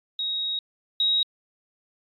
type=tone pair in turn; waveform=sine; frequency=3784 / 3803 Hz; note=A#7 / A#7; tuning=+25 / +34 cents; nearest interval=unison; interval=9 cents; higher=second; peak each=-25 / -19 dBFS; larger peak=second; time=0.19-0.59 / 1-1.23 s; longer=first; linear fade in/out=2 ms; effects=AAC 64 kbps